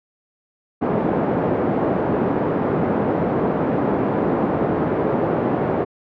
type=band-pass noise; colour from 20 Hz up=white; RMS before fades=-20 dBFS; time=0.81-5.85 s; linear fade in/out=20 ms; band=150 to 490 Hz; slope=12 dB/octave; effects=low-pass 2000 Hz 12 dB/octave